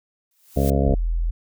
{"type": "noise with exponential growth", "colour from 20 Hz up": "blue", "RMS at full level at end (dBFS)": -30, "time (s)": [0.31, 0.7], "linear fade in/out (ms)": 2, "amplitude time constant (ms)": 84}
{"type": "harmonic tone", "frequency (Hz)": 68.8, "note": "C#2", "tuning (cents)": -12, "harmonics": [1, 2, 3, 4, 6, 7, 8, 9, 10], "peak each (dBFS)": [-20, -23, -25, -26, -28, -28, -29, -30, -30], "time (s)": [0.56, 0.95], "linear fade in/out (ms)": 10}
{"type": "tone", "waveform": "sine", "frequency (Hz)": 41.77, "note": "E1", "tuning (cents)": 24, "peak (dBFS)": -19, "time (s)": [0.86, 1.31], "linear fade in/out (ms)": 10}
{"effects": []}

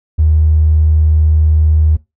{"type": "tone", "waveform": "triangle", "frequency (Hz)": 77.78, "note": "D#2", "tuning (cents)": 0, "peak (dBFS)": -3, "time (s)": [0.18, 1.97], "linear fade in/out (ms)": 20, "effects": ["noise-tail reverb RT60 0.2 s tail -21 dB re dry", "tanh soft clip ceiling -4 dBFS"]}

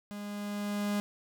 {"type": "tone with level ramp", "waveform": "45% pulse", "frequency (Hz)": 205.4, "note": "G#3", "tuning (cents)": -19, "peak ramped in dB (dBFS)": [-39, -28], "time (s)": [0.11, 1], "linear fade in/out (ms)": 0, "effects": []}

